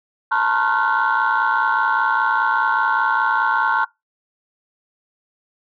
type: tone cluster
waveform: sine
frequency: 882 / 947 / 1075 / 1401 / 1510 Hz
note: A5 / A#5 / C6 / F6 / F#6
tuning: +4 / +27 / +47 / +5 / +35 cents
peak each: -21 dBFS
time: 0.31-3.85 s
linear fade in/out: 10 ms
effects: noise-tail reverb RT60 0.2 s tail -23 dB re dry + tanh soft clip ceiling -9 dBFS